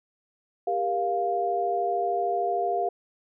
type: tone cluster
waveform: sine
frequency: 398.2 / 471.4 / 700 Hz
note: G4 / A#4 / F5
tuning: +27 / +19 / +4 cents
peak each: -29 / -32 / -25 dBFS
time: 0.67-2.89 s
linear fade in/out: 5 ms
effects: none